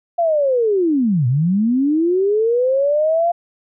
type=linear two-way sweep; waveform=sine; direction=down then up; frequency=698.5 to 116.54 to 698.5 Hz; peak=-13 dBFS; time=0.18-3.32 s; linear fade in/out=10 ms; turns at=1.27 s; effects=none